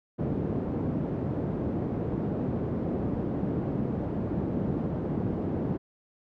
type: band-pass noise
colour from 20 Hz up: pink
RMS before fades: -30 dBFS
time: 0.18-5.78 s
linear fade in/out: 20 ms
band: 130 to 370 Hz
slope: 12 dB/octave
effects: none